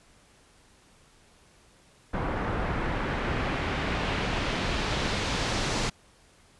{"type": "noise with low-pass filter sweep", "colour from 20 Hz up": "pink", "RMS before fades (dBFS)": -29, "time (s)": [2.13, 5.9], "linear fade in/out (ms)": 10, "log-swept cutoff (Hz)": [1300, 6200], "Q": 1, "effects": ["pink hiss -59 dBFS RMS until 6.59 s", "resampled to 24000 Hz"]}